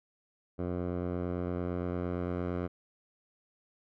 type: tone with low-pass filter sweep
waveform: 10% pulse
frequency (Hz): 88.8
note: F2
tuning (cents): +29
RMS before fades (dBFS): -34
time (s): 0.58-2.68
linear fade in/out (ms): 20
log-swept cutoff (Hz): 820 to 1300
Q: 0.73
effects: none